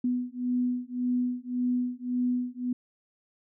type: beating tone pair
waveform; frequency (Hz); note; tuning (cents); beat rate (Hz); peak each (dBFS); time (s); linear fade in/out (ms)
sine; 246.9 / 248.7; B3 / B3; 0 / +12; 1.8; -29; 0.04-2.73; 5
effects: none